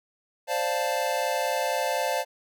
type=chord; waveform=square; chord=D minor seventh; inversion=third; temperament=equal; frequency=523.3 / 587.3 / 698.5 / 880 Hz; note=C5 / D5 / F5 / A5; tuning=0 / 0 / 0 / 0 cents; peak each=-31 dBFS; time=0.47-2.25 s; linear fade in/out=50 ms; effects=none